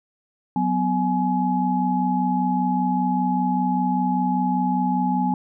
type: tone cluster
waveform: sine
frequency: 184.6 / 249.7 / 843 Hz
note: F#3 / B3 / G#5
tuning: -4 / +19 / +26 cents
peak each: -23 dBFS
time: 0.56-5.34 s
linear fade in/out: 2 ms
effects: none